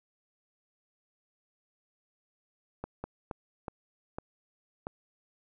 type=slowing click train; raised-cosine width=1 ms; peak=-22 dBFS; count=6; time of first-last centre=2.84-4.869 s; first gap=200 ms; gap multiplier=1.36; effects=none